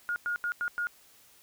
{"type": "tone bursts at uneven times", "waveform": "sine", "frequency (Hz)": 1429, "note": "F6", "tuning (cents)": 39, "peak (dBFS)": -28, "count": 5, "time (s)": [[0.09, 0.16], [0.26, 0.36], [0.44, 0.52], [0.61, 0.68], [0.78, 0.87]], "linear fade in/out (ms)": 0, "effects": ["white hiss -59 dBFS RMS until 1.42 s"]}